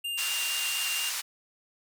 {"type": "tone with vibrato", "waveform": "square", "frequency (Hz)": 2794, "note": "F7", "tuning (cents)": 0, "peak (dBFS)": -31, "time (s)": [0.04, 1.1], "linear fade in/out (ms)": 10, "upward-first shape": "sine", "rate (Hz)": 4.3, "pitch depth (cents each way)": 8}
{"type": "band-pass noise", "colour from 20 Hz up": "white", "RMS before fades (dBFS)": -33, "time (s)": [0.17, 1.22], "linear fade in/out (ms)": 20, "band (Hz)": [1200, 9000], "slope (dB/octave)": 12}
{"effects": []}